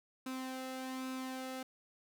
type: tone with flanger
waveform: sawtooth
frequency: 260 Hz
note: C4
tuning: 11 cents flat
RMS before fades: -42 dBFS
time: 0.26-1.63 s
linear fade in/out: 5 ms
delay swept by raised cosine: 0.77 to 1.5 ms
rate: 1.2 Hz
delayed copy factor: +0.5
effects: none